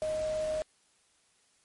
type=tone in noise; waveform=sine; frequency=622.3 Hz; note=D#5; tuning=in tune; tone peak=-29 dBFS; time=0.02-0.62 s; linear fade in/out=0 ms; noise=pink; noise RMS=-45 dBFS; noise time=0.02-0.62 s; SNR=+13 dB; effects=white hiss -68 dBFS RMS until 1.64 s + MP3 48 kbps